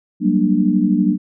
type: tone cluster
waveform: sine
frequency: 185.8 / 198.2 / 235.1 / 296.9 Hz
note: F#3 / G3 / A#3 / D4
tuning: +7 / +19 / +15 / +19 cents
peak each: -18 dBFS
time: 0.2-1.18 s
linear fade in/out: 50 ms
effects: none